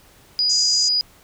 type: tone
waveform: sine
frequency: 4918 Hz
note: D#8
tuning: 21 cents flat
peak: -16 dBFS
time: 0.39-1.01 s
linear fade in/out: 0 ms
type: band-pass noise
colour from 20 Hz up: white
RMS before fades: -25 dBFS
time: 0.49-0.89 s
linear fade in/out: 10 ms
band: 5900 to 7000 Hz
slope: 96 dB/octave
effects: pink hiss -51 dBFS RMS until 1.23 s